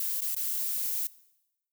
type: noise with dropouts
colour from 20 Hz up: violet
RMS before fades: -31 dBFS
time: 0-1.07 s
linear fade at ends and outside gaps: 2 ms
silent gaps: 0.207-0.218 / 0.349-0.365 s
effects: noise-tail reverb RT60 0.9 s tail -20 dB re dry